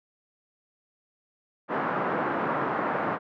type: band-pass noise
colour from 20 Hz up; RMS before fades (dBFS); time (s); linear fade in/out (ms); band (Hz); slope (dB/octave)
white; -28; 1.68-3.19; 50; 150 to 1400; 24
effects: none